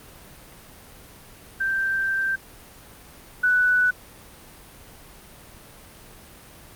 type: tone pair in turn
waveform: sine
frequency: 1568 / 1486.1 Hz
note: G6 / F#6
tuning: 0 / +7 cents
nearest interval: minor second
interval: 93 cents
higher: first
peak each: -21 / -16 dBFS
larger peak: second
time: 1.6-2.36 / 3.43-3.91 s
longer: first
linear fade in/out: 10 ms
effects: pink hiss -46 dBFS RMS until 6.75 s + Opus 32 kbps